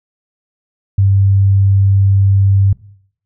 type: tone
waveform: sine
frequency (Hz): 98.1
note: G2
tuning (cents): +2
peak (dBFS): -7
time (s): 0.98-2.73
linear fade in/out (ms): 5
effects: noise-tail reverb RT60 0.6 s tail -19 dB re dry